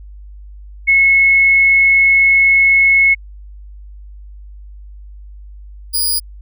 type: tone pair in turn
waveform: sine / 10% pulse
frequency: 2186 / 4907 Hz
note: C#7 / D#8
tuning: -25 / -25 cents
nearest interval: octave + major second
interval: 1400 cents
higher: second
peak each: -7 dBFS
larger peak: neither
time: 0.87-3.15 / 5.93-6.2 s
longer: first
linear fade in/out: 20 ms
effects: added 50 Hz sine -32 dBFS peak until 6.41 s